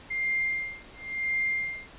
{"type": "tone with tremolo", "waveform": "sine", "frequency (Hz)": 2106, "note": "C7", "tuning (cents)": 11, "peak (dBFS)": -24, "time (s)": [0.1, 1.87], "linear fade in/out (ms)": 10, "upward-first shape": "sine", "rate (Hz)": 0.95, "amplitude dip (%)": 100, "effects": ["pink hiss -49 dBFS RMS until 1.98 s", "resampled to 8000 Hz"]}